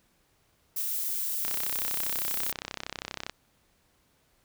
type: noise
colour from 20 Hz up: violet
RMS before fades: -31 dBFS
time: 0.76-2.52 s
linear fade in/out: 5 ms
type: click train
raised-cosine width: 0.2 ms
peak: -16 dBFS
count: 61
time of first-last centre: 1.45-3.296 s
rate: 32.5 Hz
effects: pink hiss -68 dBFS RMS until 4.44 s